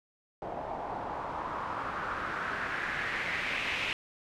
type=noise with low-pass filter sweep; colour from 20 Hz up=white; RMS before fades=-35 dBFS; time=0.42-3.93 s; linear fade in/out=0 ms; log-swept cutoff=710 to 2600 Hz; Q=3.1; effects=none